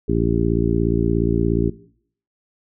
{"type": "harmonic tone", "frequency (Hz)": 57, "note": "A#1", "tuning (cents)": -38, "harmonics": [1, 2, 3, 4, 5, 6, 7], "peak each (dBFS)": [-24, -24, -24, -24, -24, -24, -24], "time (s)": [0.08, 1.7], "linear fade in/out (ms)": 10, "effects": ["noise-tail reverb RT60 0.6 s tail -18 dB re dry"]}